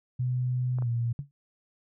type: tone with pitch glide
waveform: sine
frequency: 125.6 to 117.87 Hz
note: B2 to A#2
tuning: +30 to +20 cents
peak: -25 dBFS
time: 0.19-1.13 s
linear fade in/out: 10 ms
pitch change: -110 cents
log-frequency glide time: 0.81-0.88 s
type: clicks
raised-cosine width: 1 ms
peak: -29 dBFS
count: 2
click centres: 0.786 / 0.823 s
type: tone with exponential decay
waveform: sine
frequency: 141.4 Hz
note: C#3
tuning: 35 cents sharp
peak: -27 dBFS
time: 1.19-1.31 s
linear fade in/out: 0 ms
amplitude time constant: 24 ms
effects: none